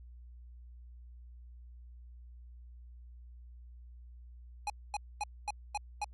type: tone bursts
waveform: square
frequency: 830.6 Hz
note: G#5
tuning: in tune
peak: -33 dBFS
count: 6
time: 4.67-6.044 s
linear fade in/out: 2 ms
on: 29 ms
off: 240 ms
effects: added 60 Hz sine -49 dBFS peak until 6.13 s + AAC 32 kbps